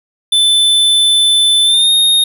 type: tone with pitch glide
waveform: square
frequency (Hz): 3520 to 3704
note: A7 to A#7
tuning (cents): 0 to -12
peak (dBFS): -8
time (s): 0.32-2.24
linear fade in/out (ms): 5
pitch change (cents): +88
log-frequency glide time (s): 1.64-1.91
effects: none